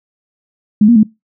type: tone with pitch steps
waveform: sine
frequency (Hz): 210.1 / 236.9 / 215.1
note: G#3 / A#3 / A3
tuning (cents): +20 / +28 / -39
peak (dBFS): -4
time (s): 0.81-1.032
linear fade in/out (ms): 5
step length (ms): 74
effects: noise-tail reverb RT60 0.2 s tail -22 dB re dry